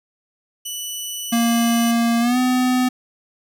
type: tone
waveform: 15% pulse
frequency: 2967 Hz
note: F#7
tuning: 4 cents sharp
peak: -19 dBFS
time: 0.65-1.92 s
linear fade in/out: 10 ms
type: tone with pitch glide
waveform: square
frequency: 233 to 252.6 Hz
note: A#3 to B3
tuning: -1 to +39 cents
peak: -16 dBFS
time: 1.32-2.89 s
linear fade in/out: 10 ms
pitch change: +140 cents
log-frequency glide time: 2.2-2.38 s
effects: none